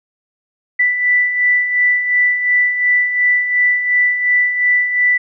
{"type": "beating tone pair", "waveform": "sine", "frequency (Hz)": [1975.5, 1978.3], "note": ["B6", "B6"], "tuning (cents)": [0, 2], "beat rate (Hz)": 2.8, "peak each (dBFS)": [-20, -12], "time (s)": [0.79, 5.18], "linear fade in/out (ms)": 10, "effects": []}